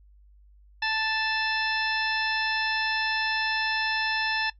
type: harmonic tone with a mistuned harmonic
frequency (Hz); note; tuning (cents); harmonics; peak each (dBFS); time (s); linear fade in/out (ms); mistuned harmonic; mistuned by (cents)
880; A5; 0; 1 / 2 / 3 / 4 / 5 / 6; -31 / -28 / -32 / -35 / -37 / -35; 0.82-4.5; 5; 5; -120
effects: noise-tail reverb RT60 0.1 s tail -18 dB re dry + added 50 Hz sine -52 dBFS peak until 4.59 s